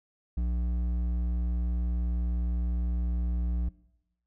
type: tone with hard clipping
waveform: triangle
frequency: 59.8 Hz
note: A#1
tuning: 45 cents sharp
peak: -28 dBFS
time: 0.37-3.69 s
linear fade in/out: 5 ms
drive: 12 dB
effects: noise-tail reverb RT60 0.9 s tail -21 dB re dry